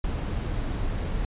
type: noise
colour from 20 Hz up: brown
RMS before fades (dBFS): -28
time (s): 0.04-1.25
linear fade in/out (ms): 2
effects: resampled to 8000 Hz